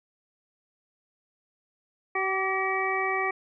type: harmonic tone with a mistuned harmonic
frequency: 381.4 Hz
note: G4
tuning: 47 cents flat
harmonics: 1 / 2 / 3 / 5 / 6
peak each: -31 / -31 / -31 / -31 / -31 dBFS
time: 2.15-3.31 s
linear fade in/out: 5 ms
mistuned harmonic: 3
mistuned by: +25 cents
effects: none